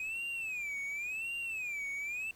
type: tone with vibrato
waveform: triangle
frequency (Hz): 2489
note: D#7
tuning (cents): 0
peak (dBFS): -34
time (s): 0-2.31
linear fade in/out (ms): 2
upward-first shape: sine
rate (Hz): 0.92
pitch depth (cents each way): 190
effects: pink hiss -62 dBFS RMS until 2.35 s